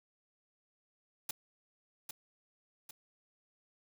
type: noise with echo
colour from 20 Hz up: white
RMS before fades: -37 dBFS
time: 1.29-1.31 s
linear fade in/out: 5 ms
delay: 800 ms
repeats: 2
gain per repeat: -6 dB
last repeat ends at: 2.91 s
effects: none